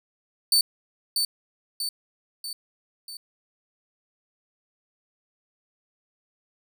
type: tone with echo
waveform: sawtooth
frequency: 4535 Hz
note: C#8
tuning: 39 cents sharp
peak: -14 dBFS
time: 0.52-0.61 s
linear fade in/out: 2 ms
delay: 640 ms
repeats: 4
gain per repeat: -5 dB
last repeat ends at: 3.17 s
effects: none